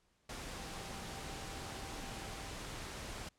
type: tone in noise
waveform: sine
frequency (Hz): 784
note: G5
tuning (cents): 0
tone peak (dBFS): -54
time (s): 0.58-2.51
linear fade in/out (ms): 5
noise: pink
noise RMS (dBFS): -45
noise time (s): 0.29-3.29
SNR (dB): -12
effects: pink hiss -75 dBFS RMS until 3.38 s + low-pass 9000 Hz 12 dB/octave